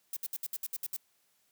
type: noise bursts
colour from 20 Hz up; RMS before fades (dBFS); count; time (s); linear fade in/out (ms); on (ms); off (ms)
violet; -36; 9; 0.13-0.965; 2; 35; 65
effects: white hiss -72 dBFS RMS until 1.51 s + high-pass 100 Hz 12 dB/octave